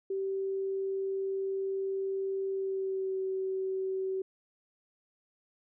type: tone with pitch glide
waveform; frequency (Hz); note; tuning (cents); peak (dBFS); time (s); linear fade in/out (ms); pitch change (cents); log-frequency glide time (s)
sine; 387.3 to 380.4; G4 to F#4; -21 to +48; -30; 0.1-4.22; 5; -31; 2.5-3.18
effects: none